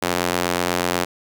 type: tone with high-pass filter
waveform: sawtooth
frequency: 88.2 Hz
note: F2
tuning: 18 cents sharp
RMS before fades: -22 dBFS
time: 0.02-1.05 s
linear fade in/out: 10 ms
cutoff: 350 Hz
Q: 0.6
effects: none